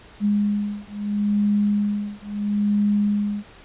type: beating tone pair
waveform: sine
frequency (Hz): 205.7 / 206.45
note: G#3 / G#3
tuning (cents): -16 / -10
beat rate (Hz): 0.75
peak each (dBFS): -22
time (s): 0.2-3.44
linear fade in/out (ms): 50
effects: pink hiss -47 dBFS RMS until 3.64 s + resampled to 8000 Hz